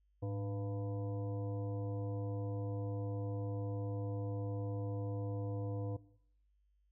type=harmonic tone with a mistuned harmonic; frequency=99.2 Hz; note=G2; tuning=21 cents sharp; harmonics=1 / 3 / 5 / 7 / 9 / 10; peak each=-37 / -45 / -44 / -53 / -61 / -59 dBFS; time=0.22-5.97 s; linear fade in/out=10 ms; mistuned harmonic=1; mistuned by=+120 cents; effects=noise-tail reverb RT60 0.7 s tail -19 dB re dry + added 50 Hz sine -70 dBFS peak until 6.91 s